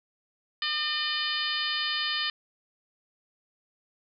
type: harmonic tone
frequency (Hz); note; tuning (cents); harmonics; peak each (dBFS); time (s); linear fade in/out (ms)
605; D#5; -49; 2 / 3 / 4 / 5 / 6 / 7 / 8; -37 / -33 / -38 / -32 / -34 / -36 / -35; 0.62-2.3; 2
effects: none